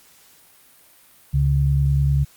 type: tone pair together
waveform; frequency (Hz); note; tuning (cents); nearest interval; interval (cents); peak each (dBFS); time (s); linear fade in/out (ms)
sine; 70 / 140; C#2 / C#3; +18 / +18; octave; 1200; -19 / -17; 1.33-2.25; 20
effects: white hiss -52 dBFS RMS until 2.36 s + Opus 48 kbps